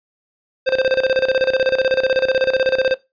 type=tone with tremolo; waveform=square; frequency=523.3 Hz; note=C5; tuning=in tune; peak=-13 dBFS; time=0.66-2.95 s; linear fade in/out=20 ms; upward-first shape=square; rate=16 Hz; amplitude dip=80%; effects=noise-tail reverb RT60 0.2 s tail -17 dB re dry + resampled to 11025 Hz